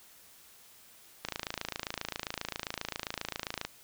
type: click train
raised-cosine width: 0.2 ms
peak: -16 dBFS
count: 67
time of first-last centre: 1.25-3.65 s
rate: 27.5 Hz
effects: white hiss -57 dBFS RMS until 3.83 s